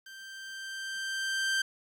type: tone with level ramp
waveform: sawtooth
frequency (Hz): 1568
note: G6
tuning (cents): 0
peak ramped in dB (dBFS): -42 to -22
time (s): 0.06-1.62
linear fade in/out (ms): 5
effects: low-pass 9000 Hz 12 dB/octave + 10-bit